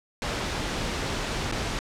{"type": "noise with dropouts", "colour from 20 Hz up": "pink", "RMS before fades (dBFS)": -29, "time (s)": [0.22, 1.79], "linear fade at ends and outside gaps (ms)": 1, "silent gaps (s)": [1.515, 1.523], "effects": ["low-pass 6000 Hz 12 dB/octave"]}